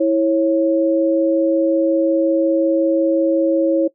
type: tone pair together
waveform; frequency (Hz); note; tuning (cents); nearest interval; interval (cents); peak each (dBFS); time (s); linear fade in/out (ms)
sine; 327.5 / 547; E4 / C#5; -11 / -23; major sixth; 888; -15; 0-3.88; 10
effects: noise-tail reverb RT60 0.1 s tail -19 dB re dry